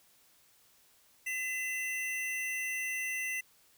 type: tone pair together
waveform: square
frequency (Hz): 2020 / 2700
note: B6 / E7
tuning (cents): +39 / +41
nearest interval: perfect fourth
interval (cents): 502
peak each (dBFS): -36 / -38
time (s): 1.26-3.41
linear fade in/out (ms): 10
effects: white hiss -65 dBFS RMS until 3.77 s